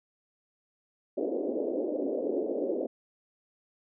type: band-pass noise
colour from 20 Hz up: white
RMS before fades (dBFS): -31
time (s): 1.17-2.87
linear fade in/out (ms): 10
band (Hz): 260 to 560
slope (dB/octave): 48
effects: none